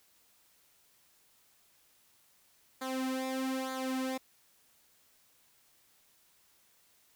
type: tone with flanger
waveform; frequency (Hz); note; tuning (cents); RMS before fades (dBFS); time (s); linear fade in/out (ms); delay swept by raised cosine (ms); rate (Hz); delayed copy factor
sawtooth; 261.6; C4; 0; -35; 2.81-4.18; 10; 0.36 to 3.16; 1.1; -0.8
effects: white hiss -67 dBFS RMS until 7.15 s